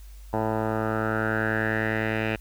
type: tone with low-pass filter sweep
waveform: 10% pulse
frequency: 110 Hz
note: A2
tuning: in tune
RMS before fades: -26 dBFS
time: 0.33-2.36 s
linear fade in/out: 5 ms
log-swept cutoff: 950 to 2400 Hz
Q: 5
effects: added 50 Hz sine -41 dBFS peak until 2.4 s + white hiss -57 dBFS RMS until 2.4 s